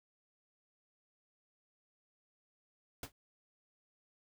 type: noise with exponential decay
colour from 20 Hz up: pink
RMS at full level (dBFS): -38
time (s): 3.03-3.12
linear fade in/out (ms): 2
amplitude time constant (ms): 19
effects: none